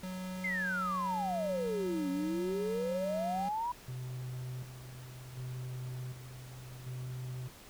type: tone with pitch glide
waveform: square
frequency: 185 to 186.29 Hz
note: F#3 to F#3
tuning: 0 to +12 cents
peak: -39 dBFS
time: 0.03-3.49 s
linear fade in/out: 5 ms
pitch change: +12 cents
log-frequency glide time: 2.27-2.87 s
type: exponential two-way sweep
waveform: sine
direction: down then up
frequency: 2127 to 273.5 to 992 Hz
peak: -32 dBFS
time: 0.44-3.72 s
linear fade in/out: 5 ms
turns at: 2.1 s
type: tone with tremolo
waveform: triangle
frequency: 126.8 Hz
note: B2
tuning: 46 cents sharp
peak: -36 dBFS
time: 3.88-7.48 s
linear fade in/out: 5 ms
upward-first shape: square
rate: 0.67 Hz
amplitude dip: 60%
effects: pink hiss -54 dBFS RMS until 7.69 s